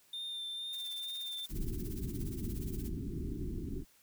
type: tone with vibrato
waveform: triangle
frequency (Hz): 3600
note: A7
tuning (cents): +39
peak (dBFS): -37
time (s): 0.13-1.46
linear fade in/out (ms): 5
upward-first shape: sine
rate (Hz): 2.2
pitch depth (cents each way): 19
type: noise with tremolo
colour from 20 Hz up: blue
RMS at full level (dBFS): -48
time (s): 0.73-2.89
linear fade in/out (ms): 0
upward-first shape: triangle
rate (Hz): 17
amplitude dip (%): 90
type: low-pass noise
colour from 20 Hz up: pink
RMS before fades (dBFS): -38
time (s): 1.49-3.85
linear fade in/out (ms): 50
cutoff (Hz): 390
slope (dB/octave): 96
effects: white hiss -66 dBFS RMS until 4.02 s